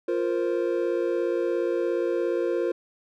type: chord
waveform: triangle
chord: F suspended fourth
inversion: none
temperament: equal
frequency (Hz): 349.2 / 466.2 / 523.3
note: F4 / Bb4 / C5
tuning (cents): 0 / 0 / 0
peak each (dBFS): -24 / -26 / -27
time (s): 0.08-2.72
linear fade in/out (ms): 5
effects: none